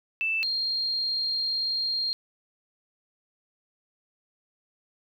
sine tone pair in turn, 2647 / 4213 Hz, E7 / C8, +7 / +11 cents, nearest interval minor sixth, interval 804 cents, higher second, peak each -24 / -25 dBFS, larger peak first, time 0.21-0.43 / 0.43-2.13 s, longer second, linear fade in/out 0 ms, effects 10-bit

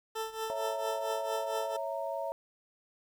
20% pulse tone with tremolo, 443 Hz, A4, 12 cents sharp, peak -27 dBFS, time 0.15-1.77 s, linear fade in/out 10 ms, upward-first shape triangle, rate 4.4 Hz, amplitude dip 85%
sine chord, A# diminished, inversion first, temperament equal with one note detuned, 554.4 / 659.3 / 925.9 Hz, C#5 / E5 / A#5, 0 / 0 / -12 cents, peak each -37 / -36 / -39 dBFS, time 0.5-2.32 s, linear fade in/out 0 ms
effects 10-bit

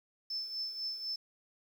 sine tone with tremolo, 5274 Hz, E8, in tune, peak -33 dBFS, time 0.3-1.16 s, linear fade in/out 5 ms, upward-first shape triangle, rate 4 Hz, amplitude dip 65%, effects 10-bit

